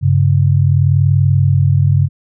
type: tone pair together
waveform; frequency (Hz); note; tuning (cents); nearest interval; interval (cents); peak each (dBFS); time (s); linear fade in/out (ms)
sine; 97.9 / 138.6; G2 / C#3; -2 / 0; tritone; 602; -11; 0.01-2.09; 50
effects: none